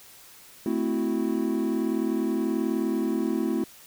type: chord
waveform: triangle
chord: F# half-diminished seventh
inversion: first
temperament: equal with one note detuned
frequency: 220 / 258.9 / 329.6 / 370 Hz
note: A3 / C4 / E4 / F#4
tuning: 0 / -18 / 0 / 0 cents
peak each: -27 / -27 / -26 / -30 dBFS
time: 0.66-3.64 s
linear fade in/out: 2 ms
effects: white hiss -50 dBFS RMS until 3.86 s